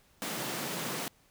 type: high-pass noise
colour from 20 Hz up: pink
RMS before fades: -36 dBFS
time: 0.22-1.08 s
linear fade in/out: 0 ms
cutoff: 130 Hz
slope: 48 dB/octave
effects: pink hiss -65 dBFS RMS until 1.3 s